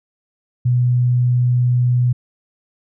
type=tone; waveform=sine; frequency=123.47 Hz; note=B2; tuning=in tune; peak=-12 dBFS; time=0.65-2.13 s; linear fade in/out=10 ms; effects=none